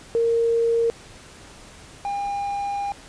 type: tone pair in turn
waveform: sine / triangle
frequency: 462.5 / 805.2 Hz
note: A#4 / G5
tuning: -14 / +46 cents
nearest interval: minor seventh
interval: 960 cents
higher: second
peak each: -17 / -22 dBFS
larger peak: first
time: 0.15-0.9 / 2.05-2.92 s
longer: second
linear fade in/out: 0 ms
effects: pink hiss -45 dBFS RMS until 3.08 s + resampled to 22050 Hz